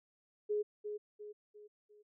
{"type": "tone with echo", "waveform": "sine", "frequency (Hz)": 418.6, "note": "G#4", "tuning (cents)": 14, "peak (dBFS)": -31, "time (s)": [0.49, 0.63], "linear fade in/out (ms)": 20, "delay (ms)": 350, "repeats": 4, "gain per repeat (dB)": -7, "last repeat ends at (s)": 2.03, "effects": []}